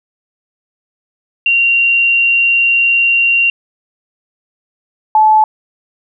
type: tone pair in turn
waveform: sine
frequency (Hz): 2761 / 864.9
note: F7 / A5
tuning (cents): -20 / -30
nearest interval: octave + minor sixth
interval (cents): 2010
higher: first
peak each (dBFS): -8 / -5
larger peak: second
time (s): 1.46-3.5 / 5.15-5.44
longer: first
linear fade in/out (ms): 2
effects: none